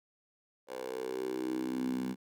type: tone with high-pass filter sweep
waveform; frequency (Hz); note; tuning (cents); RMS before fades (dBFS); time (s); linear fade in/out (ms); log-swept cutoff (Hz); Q
10% pulse; 63.9; C2; -40; -36; 0.67-2.16; 50; 550 to 210; 6.1
effects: none